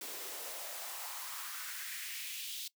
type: noise with high-pass filter sweep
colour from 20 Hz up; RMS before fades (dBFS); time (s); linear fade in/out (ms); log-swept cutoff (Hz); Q
white; -43; 0.01-2.68; 5; 330 to 3600; 2.6
effects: noise-tail reverb RT60 0.1 s tail -20 dB re dry